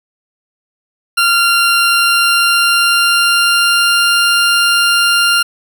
20% pulse tone with pitch glide, 1385 to 1396.2 Hz, F6 to F6, -15 to -1 cents, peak -4 dBFS, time 1.17-5.43 s, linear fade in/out 10 ms, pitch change +14 cents, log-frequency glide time 1.77-4.13 s, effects none

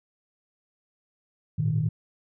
sine chord, Ab suspended second, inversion none, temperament equal with one note detuned, 106.25 / 116.54 / 155.56 Hz, Ab2 / Bb2 / Eb3, +40 / 0 / 0 cents, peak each -29 / -26 / -24 dBFS, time 1.58-1.89 s, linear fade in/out 10 ms, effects tanh soft clip ceiling -14 dBFS

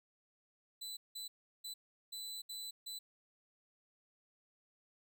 sawtooth tone bursts at uneven times, 3999 Hz, B7, 21 cents sharp, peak -40 dBFS, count 6, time 0.81-0.97 / 1.15-1.28 / 1.64-1.74 / 2.12-2.42 / 2.49-2.71 / 2.86-2.99 s, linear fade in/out 10 ms, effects none

